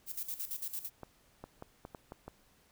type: noise with tremolo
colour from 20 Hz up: violet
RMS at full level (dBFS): -38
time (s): 0.06-0.9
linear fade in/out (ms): 50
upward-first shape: square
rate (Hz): 8.9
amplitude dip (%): 75
type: clicks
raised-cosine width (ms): 1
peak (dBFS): -30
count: 7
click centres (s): 1.033 / 1.44 / 1.624 / 1.851 / 1.948 / 2.121 / 2.28
effects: pink hiss -67 dBFS RMS until 2.71 s